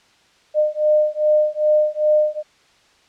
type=beating tone pair; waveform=sine; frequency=606 / 608.5 Hz; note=D#5 / D#5; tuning=-46 / -39 cents; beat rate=2.5 Hz; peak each=-17 dBFS; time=0.54-2.43 s; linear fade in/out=50 ms; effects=white hiss -55 dBFS RMS until 3.08 s + low-pass 5000 Hz 12 dB/octave